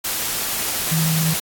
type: tone in noise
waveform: sine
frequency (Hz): 160.8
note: E3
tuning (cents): -43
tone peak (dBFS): -17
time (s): 0.91-1.34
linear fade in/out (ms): 10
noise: white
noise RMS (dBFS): -23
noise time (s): 0.04-1.4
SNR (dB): +3
effects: AAC 64 kbps